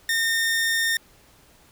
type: tone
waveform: sawtooth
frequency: 1825 Hz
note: A#6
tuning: 37 cents flat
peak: -17 dBFS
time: 0.09-0.97 s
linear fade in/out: 2 ms
effects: pink hiss -55 dBFS RMS until 1.71 s